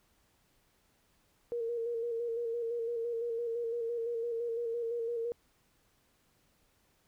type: tone with vibrato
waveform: sine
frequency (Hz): 466.2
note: A#4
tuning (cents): 0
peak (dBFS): -32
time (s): 1.52-5.32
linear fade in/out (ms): 0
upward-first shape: square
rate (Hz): 5.9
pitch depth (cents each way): 32
effects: pink hiss -71 dBFS RMS until 7.07 s